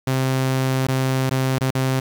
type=tone with dropouts; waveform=sawtooth; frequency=131.5 Hz; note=C3; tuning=9 cents sharp; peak=-14 dBFS; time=0.07-2 s; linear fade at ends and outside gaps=5 ms; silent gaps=0.87-0.884 / 1.296-1.31 / 1.585-1.609 / 1.707-1.75 s; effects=8-bit